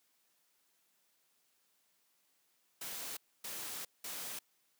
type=noise bursts at uneven times; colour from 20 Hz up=white; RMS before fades=-43 dBFS; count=3; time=2.81-3.17 / 3.44-3.85 / 4.04-4.39 s; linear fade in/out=5 ms; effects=white hiss -75 dBFS RMS until 4.79 s + high-pass 150 Hz 12 dB/octave